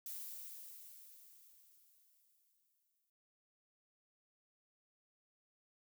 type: noise with exponential decay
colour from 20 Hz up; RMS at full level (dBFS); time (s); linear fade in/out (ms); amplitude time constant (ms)
violet; -45; 0.06-3.1; 2; 660
effects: noise-tail reverb RT60 0.7 s tail -25 dB re dry